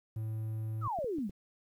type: tone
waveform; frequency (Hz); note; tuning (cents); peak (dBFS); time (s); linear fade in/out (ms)
triangle; 110; A2; 0; -32; 0.16-0.88; 5
type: exponential sweep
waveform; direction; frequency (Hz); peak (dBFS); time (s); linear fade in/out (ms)
sine; down; 1395 to 171.2; -32; 0.81-1.31; 50
type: clicks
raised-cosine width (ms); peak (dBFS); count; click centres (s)
3; -33; 4; 0.988 / 1.044 / 1.185 / 1.295
effects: 11-bit